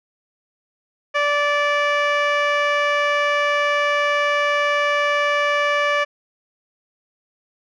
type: tone with low-pass filter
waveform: 15% pulse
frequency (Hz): 582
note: D5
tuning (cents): -16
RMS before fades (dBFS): -19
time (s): 1.14-6.05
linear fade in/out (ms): 20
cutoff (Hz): 3000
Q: 1.1
effects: none